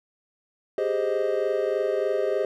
triangle chord, Ab major seventh, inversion third, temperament equal, 392 / 415.3 / 523.3 / 622.3 Hz, G4 / Ab4 / C5 / Eb5, 0 / 0 / 0 / 0 cents, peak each -26 dBFS, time 0.78-2.45 s, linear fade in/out 2 ms, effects none

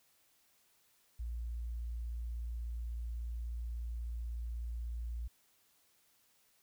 sine tone, 58.2 Hz, A#1, 2 cents flat, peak -37 dBFS, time 1.19-5.28 s, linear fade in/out 10 ms, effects white hiss -71 dBFS RMS until 6.62 s

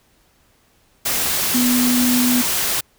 sine tone in noise, 246.9 Hz, B3, in tune, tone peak -15 dBFS, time 1.54-2.42 s, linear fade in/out 10 ms, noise white, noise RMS -20 dBFS, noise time 1.05-2.81 s, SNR +2 dB, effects pink hiss -58 dBFS RMS until 2.98 s

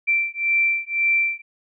sine beating tone pair, 2346 / 2347.9 Hz, D7 / D7, -2 / -1 cents, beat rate 1.9 Hz, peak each -21 dBFS, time 0.07-1.42 s, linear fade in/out 20 ms, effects none

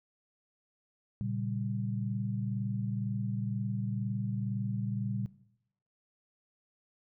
sine chord, G diminished, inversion first, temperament equal, 116.54 / 138.59 / 196 Hz, Bb2 / Db3 / G3, 0 / 0 / 0 cents, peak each -34 / -39 / -36 dBFS, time 1.21-5.26 s, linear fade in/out 0 ms, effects noise-tail reverb RT60 0.8 s tail -18 dB re dry

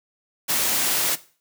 white noise, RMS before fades -22 dBFS, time 0.48-1.16 s, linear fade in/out 20 ms, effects noise-tail reverb RT60 0.4 s tail -17 dB re dry + high-pass 150 Hz 12 dB/octave

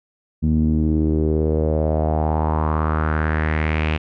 sawtooth tone with low-pass filter sweep, 77.78 Hz, D#2, in tune, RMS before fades -19 dBFS, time 0.42-3.98 s, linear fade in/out 20 ms, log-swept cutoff 210 to 2700 Hz, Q 4, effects none

